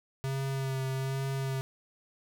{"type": "tone with vibrato", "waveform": "square", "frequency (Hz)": 134.1, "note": "C3", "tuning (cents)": 43, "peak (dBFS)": -31, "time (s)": [0.24, 1.61], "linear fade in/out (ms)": 0, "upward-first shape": "sine", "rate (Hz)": 1.2, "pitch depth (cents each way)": 20, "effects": []}